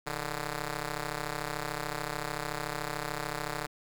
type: ring-modulated tone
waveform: 5% pulse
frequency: 148.4 Hz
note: D3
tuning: 18 cents sharp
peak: -19 dBFS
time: 0.06-3.67 s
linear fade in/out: 10 ms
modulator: 280 Hz
effects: none